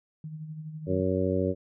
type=tone with tremolo; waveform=sine; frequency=155.56 Hz; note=D#3; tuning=in tune; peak=-34 dBFS; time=0.24-1.01 s; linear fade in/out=2 ms; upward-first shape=sine; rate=12 Hz; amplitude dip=50%
type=harmonic tone; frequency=93.3 Hz; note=F#2; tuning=15 cents sharp; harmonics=1 / 2 / 3 / 4 / 5 / 6; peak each=-31 / -31 / -31 / -31 / -31 / -31 dBFS; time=0.86-1.55 s; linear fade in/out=50 ms
effects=none